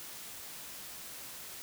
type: silence
effects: white hiss -46 dBFS RMS until 1.62 s